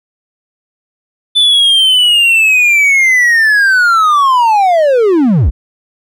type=linear sweep; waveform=triangle; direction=down; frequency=3520 to 41.2 Hz; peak=-4 dBFS; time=1.35-5.51 s; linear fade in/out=20 ms; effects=none